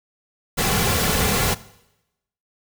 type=noise with comb filter; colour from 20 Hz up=pink; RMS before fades=-20 dBFS; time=0.57-1.55 s; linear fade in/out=20 ms; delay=3.2 ms; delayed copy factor=-0.5; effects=noise-tail reverb RT60 0.9 s tail -19 dB re dry